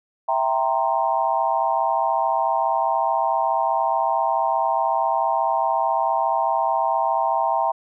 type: chord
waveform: sine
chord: C dominant seventh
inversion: first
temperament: equal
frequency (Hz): 659.3 / 784 / 932.3 / 1046.5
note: E5 / G5 / Bb5 / C6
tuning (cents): 0 / 0 / 0 / 0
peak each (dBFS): -24 / -23 / -22 / -27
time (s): 0.28-7.72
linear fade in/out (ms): 10
effects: none